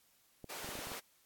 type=clicks; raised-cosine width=2 ms; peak=-34 dBFS; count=7; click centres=0.443 / 0.645 / 0.69 / 0.754 / 0.79 / 0.871 / 0.918 s
type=high-pass noise; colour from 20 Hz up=pink; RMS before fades=-45 dBFS; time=0.49-1 s; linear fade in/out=10 ms; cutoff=380 Hz; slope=12 dB/octave
effects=white hiss -70 dBFS RMS until 1.25 s + AAC 64 kbps